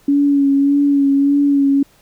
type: tone with vibrato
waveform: sine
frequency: 281.1 Hz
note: C#4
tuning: 24 cents sharp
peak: -10 dBFS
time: 0.08-1.83 s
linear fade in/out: 5 ms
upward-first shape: sine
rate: 1.7 Hz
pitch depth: 27 cents each way
effects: pink hiss -52 dBFS RMS until 2.01 s